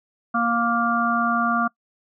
harmonic tone, 234.2 Hz, A#3, 8 cents sharp, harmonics 1 / 3 / 5 / 6, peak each -24 / -26 / -22 / -25 dBFS, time 0.34-1.68 s, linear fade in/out 10 ms, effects noise-tail reverb RT60 0.1 s tail -24 dB re dry

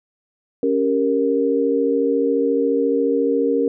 sine chord, G diminished, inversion second, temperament equal, 277.2 / 392 / 466.2 Hz, Db4 / G4 / Bb4, 0 / 0 / 0 cents, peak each -20 / -23 / -18 dBFS, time 0.63-3.68 s, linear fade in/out 2 ms, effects none

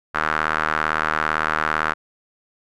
sawtooth tone with band-pass filter, 77.78 Hz, D#2, in tune, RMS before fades -22 dBFS, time 0.14-1.94 s, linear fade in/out 20 ms, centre 1400 Hz, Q 3.4, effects none

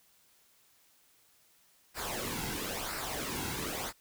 pink noise with flanger, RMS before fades -37 dBFS, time 1.94-3.93 s, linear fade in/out 50 ms, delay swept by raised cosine 0.3 to 1.7 ms, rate 0.99 Hz, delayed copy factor -0.6, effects white hiss -66 dBFS RMS until 4 s

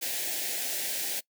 white band-stop noise, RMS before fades -32 dBFS, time 0.01-1.21 s, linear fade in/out 20 ms, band 820 to 1600 Hz, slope 48 dB/octave, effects noise-tail reverb RT60 0.1 s tail -22 dB re dry + high-pass 300 Hz 12 dB/octave

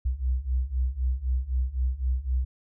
sine beating tone pair, 61.5 / 65.4 Hz, B1 / C2, -7 / 0 cents, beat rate 3.9 Hz, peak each -28 / -26 dBFS, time 0.05-2.45 s, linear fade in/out 10 ms, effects none

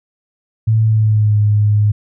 sine tone with pitch glide, 110.7 to 104.73 Hz, A2 to G#2, +11 to +15 cents, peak -9 dBFS, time 0.67-1.92 s, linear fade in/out 10 ms, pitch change -96 cents, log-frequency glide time 0.83-1.38 s, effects none

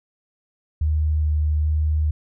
sine tone with vibrato, 76.4 Hz, D#2, 31 cents flat, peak -17 dBFS, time 0.81-2.11 s, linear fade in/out 5 ms, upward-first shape square, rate 1.2 Hz, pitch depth 9 cents each way, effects none

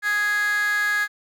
15% pulse tone with high-pass filter, 415.3 Hz, G#4, in tune, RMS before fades -22 dBFS, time 0.02-1.08 s, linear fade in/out 50 ms, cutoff 1700 Hz, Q 6.4, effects none

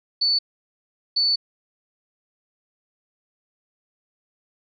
sine tone bursts at uneven times, 4481 Hz, C#8, 18 cents sharp, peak -17 dBFS, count 2, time 0.21-0.39 / 1.16-1.36 s, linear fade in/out 10 ms, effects none

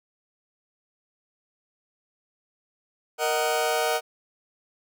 sawtooth chord, D# minor, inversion second, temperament just, 466.7 / 622.3 / 746.7 Hz, A#4 / D#5 / F#5, +2 / 0 / +16 cents, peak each -23 dBFS, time 3.18-4.01 s, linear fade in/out 50 ms, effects none

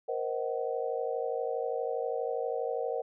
sine chord, C half-diminished seventh, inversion third, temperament just, 470.9 / 523.3 / 627.9 / 753.5 Hz, Bb4 / C5 / Eb5 / Gb5, +18 / 0 / +16 / +31 cents, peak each -33 / -35 / -38 / -38 dBFS, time 0.08-3.02 s, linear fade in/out 10 ms, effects none

